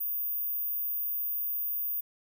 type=tone; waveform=sine; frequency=14917 Hz; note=A#9; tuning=in tune; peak=-29 dBFS; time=0-2.01 s; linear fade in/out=10 ms; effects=none